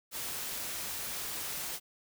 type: noise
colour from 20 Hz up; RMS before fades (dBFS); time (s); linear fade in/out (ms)
white; -38; 0.11-1.8; 50
effects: none